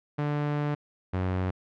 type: tone pair in turn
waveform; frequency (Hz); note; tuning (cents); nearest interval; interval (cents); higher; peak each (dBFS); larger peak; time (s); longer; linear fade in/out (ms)
sawtooth; 147.1 / 92.49; D3 / F#2; +3 / 0; minor sixth; 803; first; -22; neither; 0.18-0.75 / 1.13-1.51; first; 10
effects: low-pass 2000 Hz 12 dB/octave